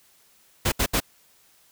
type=noise bursts; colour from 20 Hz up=pink; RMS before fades=-22 dBFS; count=3; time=0.65-1.003 s; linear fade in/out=10 ms; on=71 ms; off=70 ms; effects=white hiss -59 dBFS RMS until 1.71 s